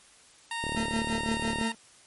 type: tone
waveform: 15% pulse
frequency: 925 Hz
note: A#5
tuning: 14 cents flat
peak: -25 dBFS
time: 0.51-1.72 s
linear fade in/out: 2 ms
type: click train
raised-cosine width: 2 ms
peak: -21 dBFS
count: 37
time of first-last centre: 0.64-1.613 s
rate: 37 Hz
type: tone with tremolo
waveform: 40% pulse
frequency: 225.3 Hz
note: A3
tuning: 41 cents sharp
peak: -26 dBFS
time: 0.76-1.75 s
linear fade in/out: 5 ms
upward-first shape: sine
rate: 5.9 Hz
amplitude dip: 90%
effects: white hiss -56 dBFS RMS until 2.06 s + MP3 48 kbps